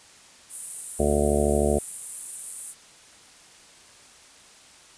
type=high-pass noise; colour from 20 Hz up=pink; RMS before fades=-31 dBFS; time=0.49-2.75 s; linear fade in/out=50 ms; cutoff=8600 Hz; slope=48 dB/octave
type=harmonic tone; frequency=73.1 Hz; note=D2; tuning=7 cents flat; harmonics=1 / 2 / 3 / 4 / 5 / 6 / 7 / 8 / 9 / 10; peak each=-26 / -33 / -27 / -36 / -27 / -26 / -35 / -28 / -29 / -34 dBFS; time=0.99-1.79 s; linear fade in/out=10 ms
effects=white hiss -51 dBFS RMS until 4.97 s + resampled to 22050 Hz